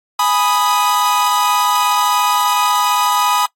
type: chord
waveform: 45% pulse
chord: G# minor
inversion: none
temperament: equal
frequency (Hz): 830.6 / 987.8 / 1244.5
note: G#5 / B5 / D#6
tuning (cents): 0 / 0 / 0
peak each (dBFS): -19 / -16 / -17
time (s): 0.19-3.46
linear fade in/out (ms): 5
effects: noise-tail reverb RT60 0.1 s tail -22 dB re dry + AAC 48 kbps